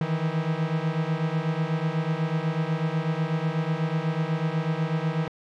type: beating tone pair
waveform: 45% pulse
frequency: 155.56 / 163.66 Hz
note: D#3 / E3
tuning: 0 / -12 cents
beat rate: 8.1 Hz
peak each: -27 / -27 dBFS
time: 0.01-5.28 s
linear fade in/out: 2 ms
effects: low-pass 3000 Hz 12 dB/octave